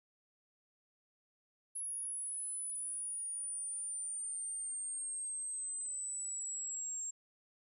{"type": "exponential sweep", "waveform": "sine", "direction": "down", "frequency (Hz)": [10548, 7459], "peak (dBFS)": -38, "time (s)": [1.75, 7.11], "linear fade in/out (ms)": 10, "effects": []}